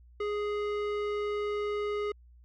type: tone with low-pass filter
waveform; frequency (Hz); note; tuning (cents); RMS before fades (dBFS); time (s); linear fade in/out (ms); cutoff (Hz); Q
square; 415.3; G#4; 0; -32; 0.2-2.12; 5; 2500; 0.82
effects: added 60 Hz sine -53 dBFS peak until 2.44 s